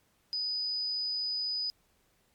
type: tone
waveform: sine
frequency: 4978 Hz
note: D#8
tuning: in tune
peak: -30 dBFS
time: 0.33-1.7 s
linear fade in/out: 0 ms
effects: pink hiss -70 dBFS RMS until 2.34 s + MP3 96 kbps